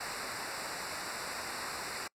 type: noise with comb filter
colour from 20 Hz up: pink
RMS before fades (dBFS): -39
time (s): 0-2.08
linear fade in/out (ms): 10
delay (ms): 0.31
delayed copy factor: -0.95
effects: noise-tail reverb RT60 0.1 s tail -26 dB re dry + low-pass 10000 Hz 12 dB/octave